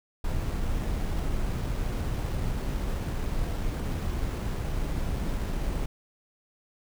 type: noise with sample-and-hold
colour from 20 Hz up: brown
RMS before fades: -29 dBFS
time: 0.24-5.86 s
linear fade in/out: 5 ms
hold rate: 8820 Hz
effects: none